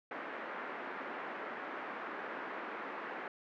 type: band-pass noise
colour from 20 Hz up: white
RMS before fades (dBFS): -43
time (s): 0.11-3.28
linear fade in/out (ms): 2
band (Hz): 240 to 1800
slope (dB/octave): 24
effects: none